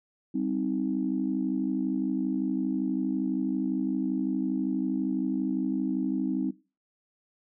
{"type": "chord", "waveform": "sine", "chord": "C minor", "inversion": "second", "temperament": "just", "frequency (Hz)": [196.22, 261.6, 314], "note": ["G3", "C4", "Eb4"], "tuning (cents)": [2, 0, 16], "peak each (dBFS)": [-32, -28, -30], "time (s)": [0.34, 6.51], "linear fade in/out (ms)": 10, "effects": ["noise-tail reverb RT60 0.3 s tail -18 dB re dry", "tanh soft clip ceiling -16 dBFS"]}